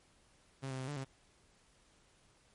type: tone with pitch steps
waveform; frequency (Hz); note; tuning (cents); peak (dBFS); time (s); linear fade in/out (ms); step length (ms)
sawtooth; 134.7 / 131.2 / 130.4 / 146.2 / 133.8; C#3 / C3 / C3 / D3 / C3; -49 / +5 / -5 / -7 / +39; -35; 0.62-1.05; 20; 86
effects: pink hiss -68 dBFS RMS until 2.54 s + MP3 48 kbps